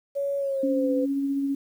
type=tone with pitch glide; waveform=sine; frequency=560 to 507.6 Hz; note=C#5 to B4; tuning=+18 to +47 cents; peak=-24 dBFS; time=0.15-1.06 s; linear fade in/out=20 ms; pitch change=-171 cents; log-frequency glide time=0.38-0.92 s
type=tone with tremolo; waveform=sine; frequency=277.2 Hz; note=C#4; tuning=in tune; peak=-22 dBFS; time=0.63-1.55 s; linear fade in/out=5 ms; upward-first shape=sine; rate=15 Hz; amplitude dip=25%
effects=9-bit